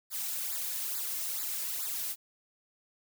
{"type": "noise with flanger", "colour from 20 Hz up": "blue", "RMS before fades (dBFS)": -35, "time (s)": [0.1, 2.16], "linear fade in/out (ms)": 50, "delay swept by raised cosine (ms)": [0.33, 2.63], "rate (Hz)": 2.3, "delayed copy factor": -0.9, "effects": []}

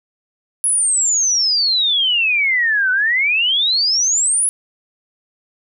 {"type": "exponential two-way sweep", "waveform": "sine", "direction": "down then up", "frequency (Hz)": [10580, 1480, 10580], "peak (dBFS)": -13, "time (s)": [0.64, 4.49], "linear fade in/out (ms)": 0, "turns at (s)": 2.91, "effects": []}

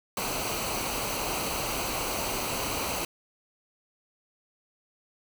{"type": "noise with comb filter", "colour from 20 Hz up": "pink", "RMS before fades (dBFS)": -31, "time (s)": [0.17, 3.05], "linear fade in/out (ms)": 2, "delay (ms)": 0.57, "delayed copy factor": -0.6, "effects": []}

